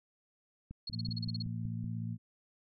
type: click train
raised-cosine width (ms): 5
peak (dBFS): -32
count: 7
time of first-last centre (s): 0.71-1.842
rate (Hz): 5.3
type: tone bursts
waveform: sine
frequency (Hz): 4319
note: C#8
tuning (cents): -46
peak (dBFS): -37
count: 10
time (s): 0.87-1.424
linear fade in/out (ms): 5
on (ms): 23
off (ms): 36
type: harmonic tone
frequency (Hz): 56.7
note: A#1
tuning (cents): -47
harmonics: 2 / 3 / 4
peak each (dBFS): -37 / -41 / -43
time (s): 0.91-2.18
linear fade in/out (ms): 50
effects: none